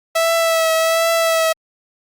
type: tone with vibrato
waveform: sawtooth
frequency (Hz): 655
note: E5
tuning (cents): -11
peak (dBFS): -10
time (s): 0.15-1.53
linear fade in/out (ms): 10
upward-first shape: triangle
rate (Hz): 1.3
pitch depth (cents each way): 28
effects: Opus 48 kbps